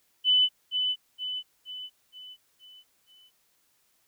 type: tone with echo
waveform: sine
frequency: 3004 Hz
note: F#7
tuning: 26 cents sharp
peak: -18 dBFS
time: 0.24-0.49 s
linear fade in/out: 50 ms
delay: 470 ms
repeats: 6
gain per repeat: -6 dB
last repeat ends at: 3.31 s
effects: white hiss -69 dBFS RMS until 4.07 s